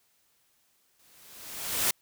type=noise with exponential growth; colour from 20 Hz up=white; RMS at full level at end=-24 dBFS; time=0.99-1.91 s; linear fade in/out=5 ms; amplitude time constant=200 ms; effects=white hiss -69 dBFS RMS until 2.01 s